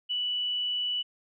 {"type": "tone", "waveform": "sine", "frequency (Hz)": 2960, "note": "F#7", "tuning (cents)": 0, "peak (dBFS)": -27, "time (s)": [0.09, 1.03], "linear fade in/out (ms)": 20, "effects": []}